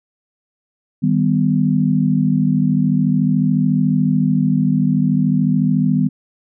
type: chord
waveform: sine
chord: Eb augmented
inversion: none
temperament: equal with one note detuned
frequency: 155.56 / 196 / 249.7 Hz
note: Eb3 / G3 / B3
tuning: 0 / 0 / +19 cents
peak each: -17 dBFS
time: 1.02-6.09 s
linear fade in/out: 20 ms
effects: none